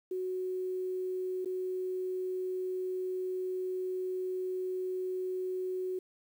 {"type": "tone with dropouts", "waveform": "sine", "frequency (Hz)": 370, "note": "F#4", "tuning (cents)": 0, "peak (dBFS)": -32, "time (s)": [0.11, 5.99], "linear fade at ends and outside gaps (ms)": 5, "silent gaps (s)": [1.448, 1.457], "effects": ["10-bit"]}